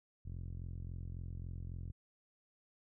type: tone with low-pass filter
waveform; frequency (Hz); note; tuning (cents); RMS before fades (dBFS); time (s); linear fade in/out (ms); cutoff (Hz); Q
5% pulse; 43.65; F1; 0; -44; 0.25-1.92; 10; 97; 1.4
effects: none